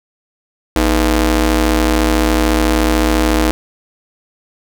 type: ring-modulated tone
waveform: sawtooth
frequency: 184.1 Hz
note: F#3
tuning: 8 cents flat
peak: -4 dBFS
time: 0.76-3.51 s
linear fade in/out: 0 ms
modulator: 129 Hz
effects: none